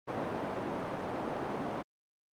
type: band-pass noise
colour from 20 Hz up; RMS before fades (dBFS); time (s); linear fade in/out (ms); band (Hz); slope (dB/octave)
white; -36; 0.07-1.83; 20; 140 to 740; 12
effects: Opus 32 kbps

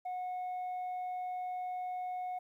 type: tone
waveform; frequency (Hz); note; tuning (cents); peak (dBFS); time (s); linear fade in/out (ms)
sine; 730; F#5; -24; -33; 0.05-2.39; 10
effects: tanh soft clip ceiling -35 dBFS + 12-bit

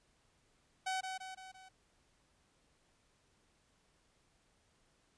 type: tone with echo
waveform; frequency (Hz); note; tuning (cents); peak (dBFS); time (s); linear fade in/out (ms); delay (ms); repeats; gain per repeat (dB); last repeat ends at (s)
sawtooth; 755; F#5; +35; -31; 0.86-1.01; 10; 170; 4; -5; 1.69
effects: pink hiss -73 dBFS RMS until 5.17 s + resampled to 22050 Hz

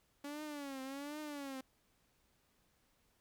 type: tone with vibrato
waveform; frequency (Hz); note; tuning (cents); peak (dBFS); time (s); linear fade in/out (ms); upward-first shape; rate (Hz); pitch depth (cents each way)
sawtooth; 283.2; C#4; +37; -39; 0.24-1.61; 5; triangle; 1.3; 140
effects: pink hiss -75 dBFS RMS until 3.2 s

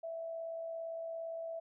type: tone with amplitude modulation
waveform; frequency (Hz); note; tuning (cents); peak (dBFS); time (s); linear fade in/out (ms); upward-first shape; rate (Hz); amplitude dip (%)
sine; 659.3; E5; 0; -37; 0.03-1.6; 10; sine; 57.5; 35
effects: none

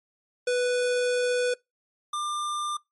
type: tone pair in turn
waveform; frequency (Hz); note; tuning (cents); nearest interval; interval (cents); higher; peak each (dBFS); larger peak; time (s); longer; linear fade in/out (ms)
square; 493.9 / 1194.9; B4 / D6; 0 / +30; octave + minor third; 1530; second; -23 / -28; first; 0.47-1.54 / 2.13-2.77; first; 5
effects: noise-tail reverb RT60 0.2 s tail -25 dB re dry + MP3 48 kbps

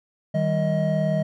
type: tone cluster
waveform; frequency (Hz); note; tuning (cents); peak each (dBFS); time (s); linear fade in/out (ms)
triangle; 156.6 / 195.1 / 631; D#3 / G3 / D#5; +11 / -8 / +24; -21 / -24 / -22; 0.34-1.23; 10
effects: none

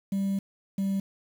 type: tone pair in turn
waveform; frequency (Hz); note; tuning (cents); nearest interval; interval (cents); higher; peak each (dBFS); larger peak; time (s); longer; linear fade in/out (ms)
sine; 196 / 195.22; G3 / G3; 0 / -7; unison; 7; first; -22; neither; 0.12-0.39 / 0.78-1; first; 5
effects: tanh soft clip ceiling -24 dBFS + 8-bit

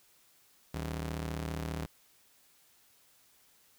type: ring-modulated tone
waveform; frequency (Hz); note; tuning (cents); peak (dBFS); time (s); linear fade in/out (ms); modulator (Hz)
sawtooth; 115.7; A#2; -13; -28; 0.74-1.86; 5; 40.4
effects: white hiss -65 dBFS RMS until 3.78 s

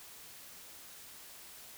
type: silence
effects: white hiss -52 dBFS RMS until 1.77 s

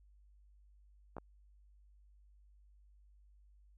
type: clicks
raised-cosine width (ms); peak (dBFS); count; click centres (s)
1; -30; 2; 1.167 / 1.183
effects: added 50 Hz sine -61 dBFS peak until 3.77 s

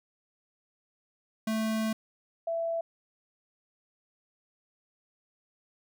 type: tone pair in turn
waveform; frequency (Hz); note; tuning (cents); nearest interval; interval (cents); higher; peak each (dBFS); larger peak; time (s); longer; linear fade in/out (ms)
square / sine; 220 / 665.8; A3 / E5; 0 / +17; octave + perfect fifth; 1917; second; -28; neither; 1.47-1.93 / 2.47-2.81; first; 5
effects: none

